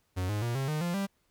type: tone with pitch steps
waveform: 45% pulse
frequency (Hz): 92 / 104.47 / 118.62 / 134.7 / 152.95 / 173.67 / 197.21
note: F#2 / G#2 / A#2 / C#3 / D#3 / F3 / G3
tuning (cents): -9 / +11 / +31 / -49 / -29 / -9 / +11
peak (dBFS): -29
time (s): 0.16-1.07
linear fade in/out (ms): 20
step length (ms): 130
effects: pink hiss -73 dBFS RMS until 1.3 s